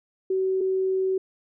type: tone pair in turn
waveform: sine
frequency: 378.6 / 378.6 Hz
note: F#4 / F#4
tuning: +40 / +40 cents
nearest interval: unison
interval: 0 cents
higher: neither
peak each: -21 dBFS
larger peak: neither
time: 0.3-0.61 / 0.61-1.18 s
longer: second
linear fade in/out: 5 ms
effects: none